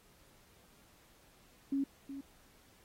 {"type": "tone with echo", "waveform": "sine", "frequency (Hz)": 275.4, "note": "C#4", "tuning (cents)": -11, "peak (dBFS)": -30, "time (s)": [1.72, 1.84], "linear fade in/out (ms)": 5, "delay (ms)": 370, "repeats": 1, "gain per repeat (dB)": -11, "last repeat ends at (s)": 2.21, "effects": ["pink hiss -65 dBFS RMS until 2.84 s", "AAC 48 kbps"]}